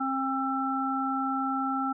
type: harmonic tone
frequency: 267 Hz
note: C4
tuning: 35 cents sharp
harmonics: 1 / 3 / 5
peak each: -30 / -32 / -30 dBFS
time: 0-1.93 s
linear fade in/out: 10 ms
effects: none